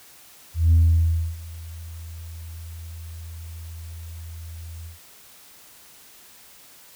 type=tone with ADSR envelope; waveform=sine; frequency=82.41 Hz; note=E2; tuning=in tune; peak=-10 dBFS; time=0.54-4.99 s; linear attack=180 ms; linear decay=640 ms; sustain=-24 dB; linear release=130 ms; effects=tanh soft clip ceiling -10 dBFS + white hiss -49 dBFS RMS until 6.95 s